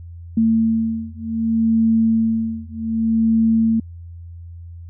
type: beating tone pair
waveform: sine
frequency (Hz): 224.6 / 225.25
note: A3 / A3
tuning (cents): +36 / +41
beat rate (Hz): 0.65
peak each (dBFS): -18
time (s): 0.37-3.8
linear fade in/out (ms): 5
effects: added 85 Hz sine -33 dBFS peak until 4.89 s